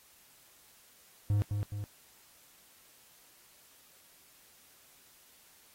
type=tone with echo; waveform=triangle; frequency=102.8 Hz; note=G#2; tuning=17 cents flat; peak=-23 dBFS; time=1.3-1.42 s; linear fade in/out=0 ms; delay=210 ms; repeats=2; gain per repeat=-5 dB; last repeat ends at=1.84 s; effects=white hiss -61 dBFS RMS until 5.74 s + AAC 48 kbps